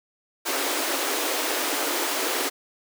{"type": "high-pass noise", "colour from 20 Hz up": "pink", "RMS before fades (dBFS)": -26, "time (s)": [0.45, 2.5], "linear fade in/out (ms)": 20, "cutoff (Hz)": 270, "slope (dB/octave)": 96, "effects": []}